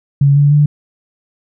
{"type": "tone with pitch steps", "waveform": "sine", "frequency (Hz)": [140.6, 143.97, 147.42], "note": ["C#3", "D3", "D3"], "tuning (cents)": [25, -34, 7], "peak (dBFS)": -6, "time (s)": [0.21, 0.66], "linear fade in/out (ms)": 5, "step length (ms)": 150, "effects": []}